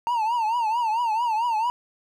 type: tone with vibrato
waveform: triangle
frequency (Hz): 913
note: A#5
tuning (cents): -36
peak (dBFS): -19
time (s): 0.07-1.7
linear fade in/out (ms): 0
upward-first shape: triangle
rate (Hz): 4.5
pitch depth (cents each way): 140
effects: none